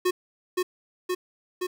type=tone with echo; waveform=square; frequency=363.7 Hz; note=F#4; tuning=30 cents flat; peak=-21 dBFS; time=0.05-0.11 s; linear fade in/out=10 ms; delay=520 ms; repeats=3; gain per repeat=-2 dB; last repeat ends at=1.67 s; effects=9-bit